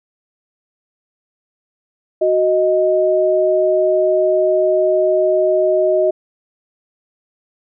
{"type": "tone pair together", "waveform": "sine", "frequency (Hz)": [371, 624], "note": ["F#4", "D#5"], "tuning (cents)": [5, 5], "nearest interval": "major sixth", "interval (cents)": 900, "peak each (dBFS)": [-16, -13], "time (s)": [2.21, 6.11], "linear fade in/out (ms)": 10, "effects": []}